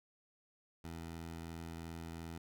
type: tone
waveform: 15% pulse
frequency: 82.8 Hz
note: E2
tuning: 8 cents sharp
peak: -38 dBFS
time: 0.84-2.38 s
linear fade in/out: 5 ms
effects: none